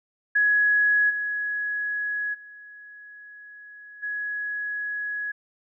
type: tone with level steps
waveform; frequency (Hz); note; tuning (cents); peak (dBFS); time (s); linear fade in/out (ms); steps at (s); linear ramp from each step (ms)
sine; 1677; G#6; +16; -17 / -25 / -42 / -27; 0.35-5.32; 10; 1.09 / 2.33 / 4.02; 20
effects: none